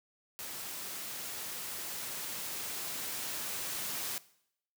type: noise with level ramp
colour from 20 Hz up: white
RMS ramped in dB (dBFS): -42 to -37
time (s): 0.39-4.18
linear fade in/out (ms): 0
effects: noise-tail reverb RT60 0.7 s tail -19 dB re dry + high-pass 100 Hz 12 dB/octave